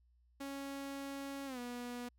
sawtooth tone with pitch glide, 276.5 to 243.5 Hz, C#4 to B3, -4 to -24 cents, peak -38 dBFS, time 0.4-2.09 s, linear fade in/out 10 ms, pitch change -220 cents, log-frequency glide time 1.46-1.59 s, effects added 60 Hz sine -67 dBFS peak until 2.18 s

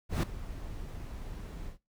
brown noise with ADSR envelope, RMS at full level -22 dBFS, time 0.09-1.78 s, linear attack 140 ms, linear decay 5 ms, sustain -19 dB, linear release 110 ms, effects noise-tail reverb RT60 0.2 s tail -18 dB re dry

